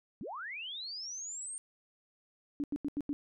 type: linear sweep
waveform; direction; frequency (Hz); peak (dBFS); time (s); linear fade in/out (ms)
sine; up; 156.7 to 8780; -39; 0.21-1.58; 0
type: tone bursts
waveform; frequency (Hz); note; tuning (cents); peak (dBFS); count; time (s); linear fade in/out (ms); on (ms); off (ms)
sine; 288; D4; -34; -31; 5; 2.6-3.13; 0; 38; 85
effects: none